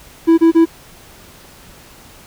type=tone bursts; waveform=triangle; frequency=329.6 Hz; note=E4; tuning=in tune; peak=-4 dBFS; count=3; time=0.27-0.656 s; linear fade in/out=20 ms; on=110 ms; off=28 ms; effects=pink hiss -42 dBFS RMS until 2.26 s